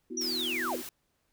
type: chord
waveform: sine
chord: B suspended fourth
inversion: none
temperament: equal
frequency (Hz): 246.9 / 329.6 / 370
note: B3 / E4 / F#4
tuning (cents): 0 / 0 / 0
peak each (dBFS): -40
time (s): 0.1-0.82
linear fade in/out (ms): 10
type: linear sweep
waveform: sine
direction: down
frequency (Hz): 5940 to 404.8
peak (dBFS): -30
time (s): 0.17-0.76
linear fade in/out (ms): 5
type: noise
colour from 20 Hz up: white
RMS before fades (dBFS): -42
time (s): 0.21-0.89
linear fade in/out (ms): 2
effects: pink hiss -75 dBFS RMS until 1.32 s